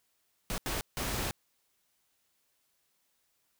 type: noise bursts at uneven times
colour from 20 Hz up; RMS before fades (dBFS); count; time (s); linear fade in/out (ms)
pink; -34; 3; 0.5-0.58 / 0.66-0.81 / 0.97-1.31; 0
effects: white hiss -75 dBFS RMS until 3.59 s